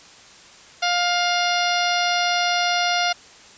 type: harmonic tone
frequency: 705 Hz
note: F5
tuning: 16 cents sharp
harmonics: 1 / 2 / 3 / 4 / 5 / 6 / 7 / 8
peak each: -22 / -25 / -27 / -28 / -29 / -30 / -30 / -31 dBFS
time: 0.82-3.13 s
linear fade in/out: 10 ms
effects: white hiss -46 dBFS RMS until 3.57 s + resampled to 16000 Hz